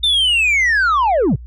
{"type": "linear sweep", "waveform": "sine", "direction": "down", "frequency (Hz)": [3633, 93], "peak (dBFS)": -9, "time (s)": [0.03, 1.36], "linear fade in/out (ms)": 10, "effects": ["tanh soft clip ceiling -11 dBFS", "added 60 Hz sine -31 dBFS peak until 1.46 s"]}